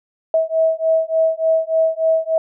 sine beating tone pair, 644 / 647.4 Hz, E5 / E5, -41 / -31 cents, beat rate 3.4 Hz, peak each -17 / -17 dBFS, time 0.34-2.38 s, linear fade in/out 2 ms, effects none

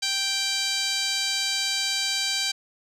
15% pulse tone with band-pass filter, 784 Hz, G5, in tune, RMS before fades -26 dBFS, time 0.02-2.52 s, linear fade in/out 10 ms, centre 5000 Hz, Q 8.9, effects none

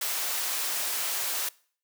white high-pass noise, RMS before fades -30 dBFS, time 0.01-1.49 s, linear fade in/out 5 ms, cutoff 520 Hz, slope 12 dB/octave, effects noise-tail reverb RT60 0.5 s tail -23 dB re dry

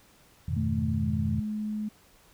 sine chord, F half-diminished seventh, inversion none, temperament equal, 87.31 / 103.83 / 123.47 / 155.56 Hz, F2 / Ab2 / Cb3 / Eb3, 0 / 0 / 0 / 0 cents, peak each -30 / -35 / -32 / -33 dBFS, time 0.48-1.4 s, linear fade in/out 5 ms
sine tone with pitch glide, 218.6 to 212.7 Hz, A3 to G#3, -11 to +42 cents, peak -29 dBFS, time 0.56-1.89 s, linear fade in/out 10 ms, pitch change -47 cents, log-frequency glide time 0.95-1.03 s
effects pink hiss -59 dBFS RMS until 2.33 s

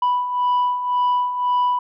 sine beating tone pair, 986 / 987.9 Hz, B5 / B5, -3 / 0 cents, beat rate 1.9 Hz, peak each -22 / -16 dBFS, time 0.02-1.79 s, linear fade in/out 5 ms, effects tanh soft clip ceiling -14 dBFS

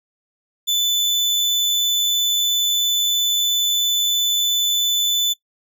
35% pulse tone, 3503 Hz, A7, 8 cents flat, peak -14 dBFS, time 0.67-5.34 s, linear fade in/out 20 ms, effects noise-tail reverb RT60 0.1 s tail -18 dB re dry

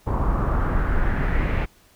brown noise with low-pass filter sweep, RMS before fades -21 dBFS, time 0.06-1.66 s, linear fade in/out 20 ms, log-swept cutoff 1000 to 2300 Hz, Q 3, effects pink hiss -56 dBFS RMS until 1.95 s

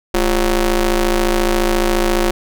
sawtooth ring-modulated tone, 188.2 Hz, F#3, 30 cents sharp, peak -6 dBFS, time 0.14-2.31 s, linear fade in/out 5 ms, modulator 161 Hz, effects none

